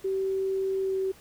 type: tone with pitch glide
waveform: sine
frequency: 384.5 to 382.1 Hz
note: G4 to G4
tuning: -33 to -44 cents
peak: -25 dBFS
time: 0.04-1.12 s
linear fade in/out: 10 ms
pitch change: -11 cents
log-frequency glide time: 0.8-0.96 s
effects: pink hiss -54 dBFS RMS until 1.2 s